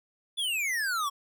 square exponential sweep, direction down, 3513 to 1089 Hz, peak -28 dBFS, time 0.37-1.1 s, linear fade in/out 20 ms, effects none

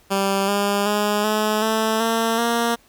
10% pulse tone with pitch steps, 196 / 201.9 / 207.9 / 214.1 / 220.5 / 227.1 / 233.9 Hz, G3 / G#3 / G#3 / A3 / A3 / A#3 / A#3, 0 / -49 / +2 / -47 / +4 / -45 / +6 cents, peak -10 dBFS, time 0.1-2.76 s, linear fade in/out 20 ms, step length 380 ms, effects pink hiss -55 dBFS RMS until 2.88 s

